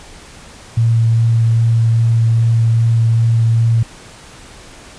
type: tone with vibrato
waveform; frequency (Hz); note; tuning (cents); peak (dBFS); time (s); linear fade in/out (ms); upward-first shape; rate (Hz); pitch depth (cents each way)
sine; 114.5; A#2; -31; -9; 0.77-3.83; 5; sine; 2.5; 9
effects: pink hiss -38 dBFS RMS until 4.98 s + resampled to 22050 Hz